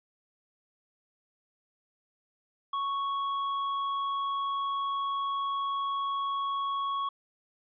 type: tone with tanh clipping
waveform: sine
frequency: 1108.7 Hz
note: C#6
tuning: in tune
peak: -30 dBFS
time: 2.73-7.09 s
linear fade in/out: 5 ms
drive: 8 dB
effects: resampled to 11025 Hz